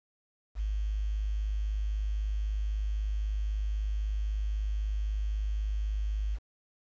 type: tone with quantisation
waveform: sine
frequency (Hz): 51.91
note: G#1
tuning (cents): 0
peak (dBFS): -28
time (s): 0.55-6.39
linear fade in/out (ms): 50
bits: 9
effects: resampled to 16000 Hz